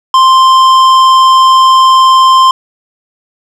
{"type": "tone with tanh clipping", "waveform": "sine", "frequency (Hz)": 1046.5, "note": "C6", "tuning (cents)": 0, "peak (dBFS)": -4, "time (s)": [0.14, 2.51], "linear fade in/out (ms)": 2, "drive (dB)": 12, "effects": []}